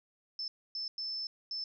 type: tone bursts at uneven times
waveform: sine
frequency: 5274 Hz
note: E8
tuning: in tune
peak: -35 dBFS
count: 4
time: 0.39-0.48 / 0.75-0.88 / 0.98-1.27 / 1.51-1.64 s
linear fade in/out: 2 ms
effects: none